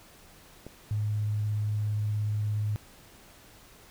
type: click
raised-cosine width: 2 ms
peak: -28 dBFS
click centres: 0.666 s
type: tone with vibrato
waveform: sine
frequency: 105.5 Hz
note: G#2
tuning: 28 cents sharp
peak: -26 dBFS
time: 0.91-2.76 s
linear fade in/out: 0 ms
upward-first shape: sine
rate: 17 Hz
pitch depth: 10 cents each way
effects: pink hiss -54 dBFS RMS until 3.9 s